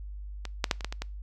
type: clicks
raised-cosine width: 0.2 ms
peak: -19 / -7 / -6 / -22 / -14 / -18 / -16 dBFS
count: 7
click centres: 0.453 / 0.642 / 0.712 / 0.808 / 0.846 / 0.925 / 1.02 s
effects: noise-tail reverb RT60 0.3 s tail -25 dB re dry + added 50 Hz sine -37 dBFS peak until 1.22 s